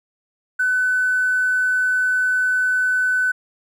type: tone with hard clipping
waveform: triangle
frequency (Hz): 1505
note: F#6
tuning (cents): +29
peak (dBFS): -16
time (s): 0.59-3.32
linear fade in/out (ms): 10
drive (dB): 3
effects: none